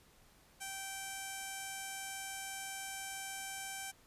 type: tone with notch filter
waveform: 5% pulse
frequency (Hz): 778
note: G5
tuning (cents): -13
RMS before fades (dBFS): -44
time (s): 0.6-3.92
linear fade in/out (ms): 20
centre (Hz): 4300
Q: 1.5
effects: pink hiss -65 dBFS RMS until 4.06 s + resampled to 32000 Hz